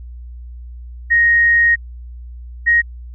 sine tone pair in turn, 1870 / 1878.3 Hz, A#6 / A#6, +5 / +13 cents, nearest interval unison, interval 8 cents, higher second, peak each -9 dBFS, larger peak neither, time 1.1-1.76 / 2.66-2.82 s, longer first, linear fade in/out 20 ms, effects added 60 Hz sine -30 dBFS peak until 3.14 s

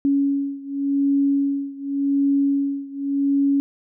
sine beating tone pair, 278.8 / 279.68 Hz, C#4 / C#4, +10 / +16 cents, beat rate 0.88 Hz, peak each -20 / -22 dBFS, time 0.05-3.6 s, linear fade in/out 0 ms, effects none

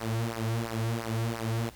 sawtooth tone with flanger, 114 Hz, A#2, 38 cents flat, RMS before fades -31 dBFS, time 0-1.7 s, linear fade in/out 10 ms, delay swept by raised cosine 0.27 to 4.07 ms, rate 2.9 Hz, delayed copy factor -0.9, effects added 60 Hz sine -52 dBFS peak until 1.75 s + pink hiss -53 dBFS RMS until 1.75 s

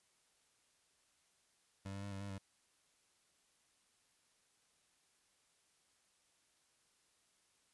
25% pulse tone with pitch steps, 97.7 / 99.1 / 100.8 / 97.6 / 100.3 / 97.1 Hz, G2 / G2 / G2 / G2 / G2 / G2, -5 / +19 / +49 / -7 / +40 / -16 cents, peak -40 dBFS, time 1.85-2.384 s, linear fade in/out 10 ms, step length 89 ms, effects white hiss -75 dBFS RMS until 7.73 s + resampled to 24000 Hz

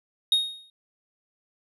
triangle tone with exponential decay, 3729 Hz, A#7, in tune, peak -14 dBFS, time 0.32-0.7 s, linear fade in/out 2 ms, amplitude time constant 81 ms, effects resampled to 32000 Hz

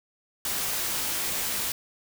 white noise with comb filter, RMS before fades -29 dBFS, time 0.45-1.72 s, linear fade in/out 2 ms, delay 17 ms, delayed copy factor -0.5, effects none

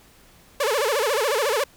sawtooth tone with vibrato, 499.6 Hz, B4, 20 cents sharp, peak -16 dBFS, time 0.6-1.64 s, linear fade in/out 5 ms, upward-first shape sine, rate 14 Hz, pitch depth 290 cents each way, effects pink hiss -53 dBFS RMS until 1.76 s

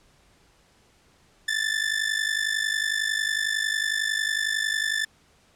sawtooth ring-modulated tone, 1760 Hz, A6, in tune, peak -17 dBFS, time 1.48-5.05 s, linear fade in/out 0 ms, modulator 25.5 Hz, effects pink hiss -60 dBFS RMS until 5.55 s + low-pass 9000 Hz 12 dB/octave

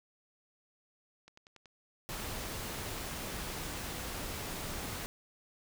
click train, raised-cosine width 0.2 ms, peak -37 dBFS, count 5, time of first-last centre 1.28-1.657 s, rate 10.6 Hz
pink noise, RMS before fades -40 dBFS, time 2.09-5.06 s, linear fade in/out 0 ms
effects none

